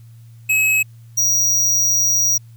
square tone pair in turn, 2564 / 5756 Hz, E7 / F#8, -49 / -49 cents, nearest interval octave + major second, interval 1400 cents, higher second, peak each -14 dBFS, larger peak neither, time 0.49-0.83 / 1.17-2.38 s, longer second, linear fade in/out 10 ms, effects added 115 Hz sine -39 dBFS peak until 2.56 s + white hiss -59 dBFS RMS until 2.56 s

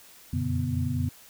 sine tone cluster, 86.9 / 91.2 / 120.7 / 143 / 245.8 Hz, F2 / F#2 / B2 / D3 / B3, -8 / -24 / -39 / -46 / -8 cents, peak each -37 / -30 / -31 / -31 / -31 dBFS, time 0.33-1.09 s, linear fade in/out 5 ms, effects white hiss -52 dBFS RMS until 1.29 s

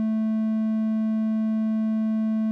triangle tone, 219.3 Hz, A3, 6 cents flat, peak -19 dBFS, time 0-2.51 s, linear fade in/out 0 ms, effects none

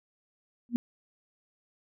sine tone with exponential growth, 239 Hz, A#3, 43 cents sharp, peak -18 dBFS, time 0.69-0.76 s, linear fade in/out 0 ms, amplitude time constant 15 ms, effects none

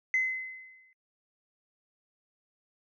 sine tone with exponential decay, 2046 Hz, C7, 39 cents flat, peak -21 dBFS, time 0.14-0.93 s, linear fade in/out 1 ms, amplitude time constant 170 ms, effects noise-tail reverb RT60 0.1 s tail -26 dB re dry + tanh soft clip ceiling -19 dBFS

